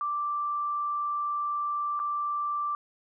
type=tone with dropouts; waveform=sine; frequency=1174 Hz; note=D6; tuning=1 cent flat; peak=-27 dBFS; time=0.01-2.75 s; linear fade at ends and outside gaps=1 ms; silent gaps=1.993-1.999 s; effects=none